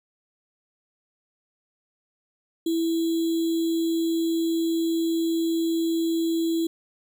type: tone with sample-and-hold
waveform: sine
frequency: 330 Hz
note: E4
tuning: 2 cents sharp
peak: -21 dBFS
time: 2.66-6.67 s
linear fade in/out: 5 ms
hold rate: 3675 Hz
effects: none